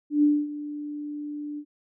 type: tone with ADSR envelope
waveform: sine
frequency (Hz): 294.9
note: D4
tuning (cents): +7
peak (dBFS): -15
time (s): 0.1-1.65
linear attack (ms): 130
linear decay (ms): 240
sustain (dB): -16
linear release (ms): 68
effects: none